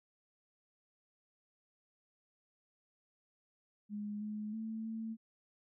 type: tone with pitch steps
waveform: sine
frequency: 207.8 / 211.9 / 221.6 / 223.3 Hz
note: G#3 / G#3 / A3 / A3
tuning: +1 / +35 / +13 / +26 cents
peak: -38 dBFS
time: 3.89-5.17 s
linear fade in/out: 50 ms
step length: 320 ms
effects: none